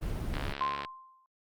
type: noise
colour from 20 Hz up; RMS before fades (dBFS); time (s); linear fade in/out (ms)
brown; -34; 0.01-0.54; 20
type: click train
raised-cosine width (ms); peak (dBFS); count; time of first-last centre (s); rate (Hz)
0.3; -20; 37; 0.34-0.848; 70.8
type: tone with exponential decay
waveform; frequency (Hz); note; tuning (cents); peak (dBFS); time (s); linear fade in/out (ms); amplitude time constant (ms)
sine; 1046.5; C6; 0; -25; 0.61-1.26; 1; 140
effects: Opus 24 kbps